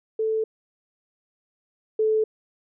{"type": "tone pair in turn", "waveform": "sine", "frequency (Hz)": [440, 435.4], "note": ["A4", "A4"], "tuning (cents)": [0, -18], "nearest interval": "unison", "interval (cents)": 18, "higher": "first", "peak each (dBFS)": [-21, -18], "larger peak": "second", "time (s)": [[0.19, 0.44], [1.99, 2.24]], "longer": "neither", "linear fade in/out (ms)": 5, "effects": []}